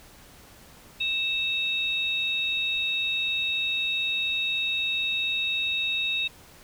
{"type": "tone pair together", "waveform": "sine", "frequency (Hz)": [2637, 3756], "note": ["E7", "A#7"], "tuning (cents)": [0, 12], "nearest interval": "tritone", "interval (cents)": 612, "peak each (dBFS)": -27, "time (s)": [1, 6.28], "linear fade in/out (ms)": 10, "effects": ["pink hiss -51 dBFS RMS until 6.63 s"]}